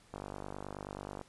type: click train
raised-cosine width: 1 ms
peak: -27 dBFS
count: 54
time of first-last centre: 0.14-1.213 s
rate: 49.4 Hz
effects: pink hiss -63 dBFS RMS until 1.28 s + resampled to 24000 Hz